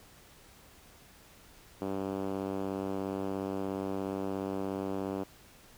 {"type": "tone with band-pass filter", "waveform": "5% pulse", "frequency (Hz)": 97, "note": "G2", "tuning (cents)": -18, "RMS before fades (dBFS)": -35, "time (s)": [1.81, 5.24], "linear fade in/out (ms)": 10, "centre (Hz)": 290, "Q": 1.1, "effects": ["pink hiss -57 dBFS RMS until 5.77 s"]}